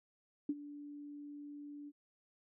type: tone with ADSR envelope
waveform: sine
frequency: 290.7 Hz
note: D4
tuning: 18 cents flat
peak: -30 dBFS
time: 0.49-1.92 s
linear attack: 4 ms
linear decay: 43 ms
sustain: -16 dB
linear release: 41 ms
effects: none